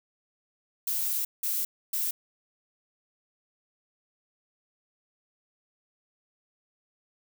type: noise bursts at uneven times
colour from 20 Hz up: violet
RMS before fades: -29 dBFS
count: 3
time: 0.87-1.25 / 1.43-1.65 / 1.93-2.11 s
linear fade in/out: 5 ms
effects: none